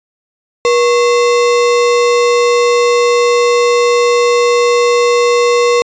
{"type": "tone with sample-and-hold", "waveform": "sine", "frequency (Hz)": 480.7, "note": "B4", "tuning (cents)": -47, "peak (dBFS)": -7, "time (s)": [0.65, 5.82], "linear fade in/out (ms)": 0, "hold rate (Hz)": 1575, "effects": ["resampled to 16000 Hz"]}